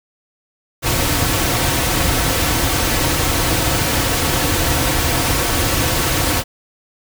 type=noise with comb filter; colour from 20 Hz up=pink; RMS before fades=-17 dBFS; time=0.82-6.44 s; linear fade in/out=50 ms; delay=4.9 ms; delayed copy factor=-0.5; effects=none